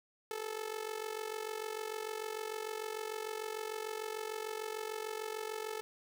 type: tone with amplitude modulation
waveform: sawtooth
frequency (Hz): 435.9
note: A4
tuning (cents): -16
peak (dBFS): -31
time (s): 0.31-5.81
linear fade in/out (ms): 0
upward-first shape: sine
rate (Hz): 46.7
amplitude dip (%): 80
effects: none